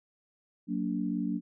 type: chord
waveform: sine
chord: Gb augmented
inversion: none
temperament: just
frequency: 185 / 231.2 / 289.1 Hz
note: Gb3 / Bb3 / D4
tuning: 0 / -14 / -27 cents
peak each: -33 dBFS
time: 0.67-1.41 s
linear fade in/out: 50 ms
effects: none